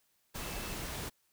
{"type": "tone in noise", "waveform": "sine", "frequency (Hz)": 2637, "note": "E7", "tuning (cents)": 0, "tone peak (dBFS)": -51, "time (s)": [0.4, 0.76], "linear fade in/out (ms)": 20, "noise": "pink", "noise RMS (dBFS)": -40, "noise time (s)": [0.34, 1.1], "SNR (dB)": -14, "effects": ["white hiss -74 dBFS RMS until 1.32 s"]}